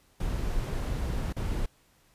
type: noise with dropouts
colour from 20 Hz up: brown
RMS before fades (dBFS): -30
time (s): 0.2-1.66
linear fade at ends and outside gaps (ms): 5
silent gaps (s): 1.327-1.364
effects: pink hiss -64 dBFS RMS until 2.14 s + resampled to 32000 Hz